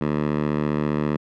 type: tone with high-pass filter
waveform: 10% pulse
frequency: 75 Hz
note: D2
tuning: 37 cents sharp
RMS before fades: -23 dBFS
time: 0.01-1.17 s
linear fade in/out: 5 ms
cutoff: 170 Hz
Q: 1.4
effects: low-pass 2000 Hz 12 dB/octave